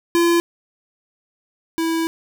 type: tone pair in turn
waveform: square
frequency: 341.1 / 327.9 Hz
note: F4 / E4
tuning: -41 / -9 cents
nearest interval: minor second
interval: 68 cents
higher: first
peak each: -14 / -19 dBFS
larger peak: first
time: 0.15-0.4 / 1.78-2.07 s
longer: second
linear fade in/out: 0 ms
effects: none